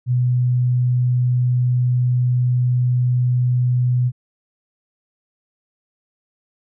sine tone, 124.3 Hz, B2, 12 cents sharp, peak -14 dBFS, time 0.06-4.12 s, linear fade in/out 50 ms, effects none

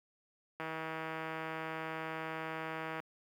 click train, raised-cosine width 0.5 ms, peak -25 dBFS, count 385, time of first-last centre 0.6-3 s, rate 160 Hz, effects high-pass 150 Hz 12 dB/octave + 10-bit

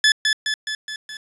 20% pulse tone with echo, 1727 Hz, A6, 33 cents flat, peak -7 dBFS, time 0.04-0.12 s, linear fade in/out 2 ms, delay 210 ms, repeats 5, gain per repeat -4 dB, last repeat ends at 1.17 s, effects resampled to 24000 Hz + 8-bit

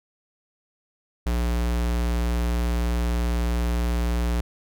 square tone, 59.2 Hz, A#1, 27 cents sharp, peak -22 dBFS, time 1.26-4.41 s, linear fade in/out 5 ms, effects none

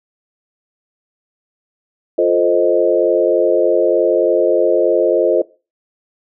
sine chord, F dominant seventh, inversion none, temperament equal, 349.2 / 440 / 523.3 / 622.3 Hz, F4 / A4 / C5 / Eb5, 0 / 0 / 0 / 0 cents, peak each -16 dBFS, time 2.18-5.42 s, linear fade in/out 5 ms, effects noise-tail reverb RT60 0.3 s tail -19 dB re dry

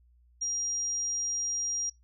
sine tone, 5700 Hz, F8, 34 cents sharp, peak -29 dBFS, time 0.41-1.9 s, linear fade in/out 10 ms, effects noise-tail reverb RT60 0.2 s tail -22 dB re dry + added 60 Hz sine -59 dBFS peak until 2.03 s

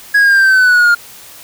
triangle exponential sweep, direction down, 1670 to 1404 Hz, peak -4 dBFS, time 0.14-0.95 s, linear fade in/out 10 ms, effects white hiss -36 dBFS RMS until 1.43 s

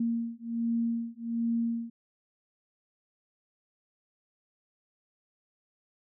sine beating tone pair, 231.2 / 232.5 Hz, A#3 / A#3, -14 / -4 cents, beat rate 1.3 Hz, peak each -31 dBFS, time 0-1.9 s, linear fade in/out 5 ms, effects none

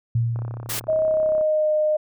sine tone with exponential decay, 116.5 Hz, A#2, 1 cent flat, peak -16 dBFS, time 0.15-1.35 s, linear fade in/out 5 ms, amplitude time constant 260 ms
click train, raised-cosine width 1 ms, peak -24 dBFS, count 36, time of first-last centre 0.36-1.411 s, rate 33.3 Hz
white noise, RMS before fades -27 dBFS, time 0.69-0.8 s, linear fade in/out 10 ms
sine tone with pitch glide, 630 to 612.1 Hz, D#5 to D#5, +21 to -28 cents, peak -17 dBFS, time 0.88-1.97 s, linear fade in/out 10 ms, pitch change -49 cents, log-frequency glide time 1.02-1.72 s
effects none

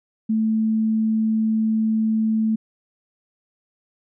sine tone, 220 Hz, A3, in tune, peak -17 dBFS, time 0.29-2.56 s, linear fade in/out 10 ms, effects none

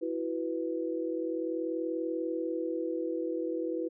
sine chord, E suspended second, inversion none, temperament equal, 329.6 / 370 / 493.9 Hz, E4 / F#4 / B4, 0 / 0 / 0 cents, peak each -33 / -37 / -35 dBFS, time 0.01-3.89 s, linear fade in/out 20 ms, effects none

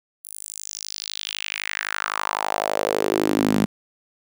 sawtooth tone with high-pass filter sweep, 51.91 Hz, G#1, in tune, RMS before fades -25 dBFS, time 0.24-3.66 s, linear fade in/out 10 ms, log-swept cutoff 11000 to 200 Hz, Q 3.3, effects none

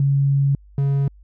sine / triangle tone pair in turn, 139.1 / 139.1 Hz, C#3 / C#3, +6 / +6 cents, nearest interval unison, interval 0 cents, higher neither, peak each -14 dBFS, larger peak neither, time 0-0.55 / 0.78-1.08 s, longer first, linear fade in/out 2 ms, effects added 50 Hz sine -44 dBFS peak until 1.23 s

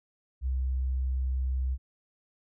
sine tone, 64.7 Hz, C2, 19 cents flat, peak -26 dBFS, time 0.41-1.78 s, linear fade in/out 50 ms, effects none

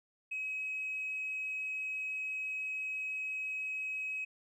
triangle tone with tanh clipping, 2549 Hz, D#7, 41 cents sharp, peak -35 dBFS, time 0.31-4.25 s, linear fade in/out 10 ms, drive 4 dB, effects none

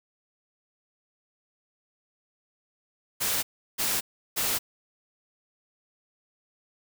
white noise bursts, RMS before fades -27 dBFS, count 3, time 3.2-4.59 s, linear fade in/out 20 ms, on 230 ms, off 350 ms, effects none

